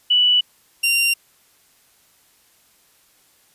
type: tone pair in turn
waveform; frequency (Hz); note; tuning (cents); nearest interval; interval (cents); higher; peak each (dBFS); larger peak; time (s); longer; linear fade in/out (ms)
sine / sawtooth; 2960 / 2769; F#7 / F7; 0 / -15; minor second; 115; first; -12; neither; 0.1-0.41 / 0.83-1.14; neither; 10
effects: white hiss -57 dBFS RMS until 3.54 s + resampled to 32000 Hz